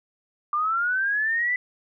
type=linear sweep; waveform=sine; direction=up; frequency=1174.7 to 2005 Hz; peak=-21 dBFS; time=0.53-1.56 s; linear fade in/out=2 ms; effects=none